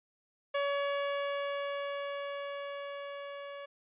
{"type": "tone with level ramp", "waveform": "sawtooth", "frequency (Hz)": 565, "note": "C#5", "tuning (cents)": 33, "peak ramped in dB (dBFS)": [-25, -38], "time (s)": [0.54, 3.66], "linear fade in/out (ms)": 10, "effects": ["resampled to 8000 Hz"]}